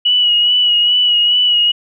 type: tone with vibrato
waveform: sine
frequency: 2924 Hz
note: F#7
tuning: 21 cents flat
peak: -9 dBFS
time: 0.05-1.72 s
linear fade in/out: 10 ms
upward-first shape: sine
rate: 2.4 Hz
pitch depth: 30 cents each way
effects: none